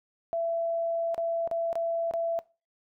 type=tone with dropouts; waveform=sine; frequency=669 Hz; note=E5; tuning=25 cents sharp; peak=-26 dBFS; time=0.33-2.39 s; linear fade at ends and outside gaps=0 ms; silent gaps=1.145-1.179 / 1.475-1.513 / 1.729-1.755 / 2.111-2.137 s; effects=noise-tail reverb RT60 0.3 s tail -21 dB re dry